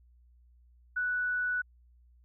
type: tone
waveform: sine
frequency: 1480 Hz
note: F#6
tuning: in tune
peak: -28 dBFS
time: 0.96-1.62 s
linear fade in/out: 10 ms
effects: added 60 Hz sine -58 dBFS peak until 2.24 s